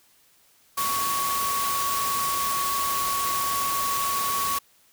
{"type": "tone in noise", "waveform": "sine", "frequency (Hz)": 1118, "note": "C#6", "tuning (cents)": 14, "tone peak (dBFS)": -25, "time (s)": [0.77, 4.59], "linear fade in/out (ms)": 10, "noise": "white", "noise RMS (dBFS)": -29, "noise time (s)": [0.77, 4.59], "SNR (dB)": 1, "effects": ["white hiss -60 dBFS RMS until 4.92 s"]}